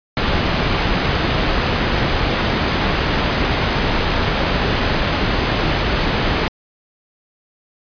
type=low-pass noise; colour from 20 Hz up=pink; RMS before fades=-18 dBFS; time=0.17-6.48 s; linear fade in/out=0 ms; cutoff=4000 Hz; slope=12 dB/octave; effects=resampled to 11025 Hz